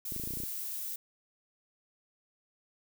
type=noise; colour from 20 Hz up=violet; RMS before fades=-38 dBFS; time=0.05-0.96 s; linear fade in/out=5 ms
type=clicks; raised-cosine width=3 ms; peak=-29 dBFS; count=10; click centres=0.122 / 0.163 / 0.198 / 0.237 / 0.274 / 0.307 / 0.337 / 0.372 / 0.402 / 0.436 s
effects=none